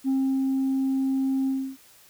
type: tone with ADSR envelope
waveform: sine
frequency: 267 Hz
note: C4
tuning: 35 cents sharp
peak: -18 dBFS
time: 0.04-1.77 s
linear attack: 44 ms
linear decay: 310 ms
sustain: -2 dB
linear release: 300 ms
effects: tanh soft clip ceiling -19 dBFS + white hiss -54 dBFS RMS until 2.09 s